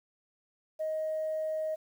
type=tone; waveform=sine; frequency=627 Hz; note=D#5; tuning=13 cents sharp; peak=-29 dBFS; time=0.79-1.76 s; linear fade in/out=20 ms; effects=tanh soft clip ceiling -26 dBFS + 10-bit